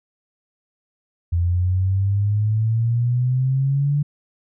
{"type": "exponential sweep", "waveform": "sine", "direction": "up", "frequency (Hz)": [84.8, 146.83], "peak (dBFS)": -16, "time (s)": [1.32, 4.03], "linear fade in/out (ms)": 10, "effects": []}